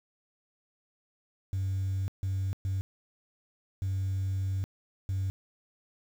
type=tone bursts at uneven times; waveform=sine; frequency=96 Hz; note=G2; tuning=36 cents flat; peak=-26 dBFS; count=5; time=1.53-2.08 / 2.23-2.53 / 2.65-2.81 / 3.82-4.64 / 5.09-5.3 s; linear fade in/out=0 ms; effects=tanh soft clip ceiling -26 dBFS + 9-bit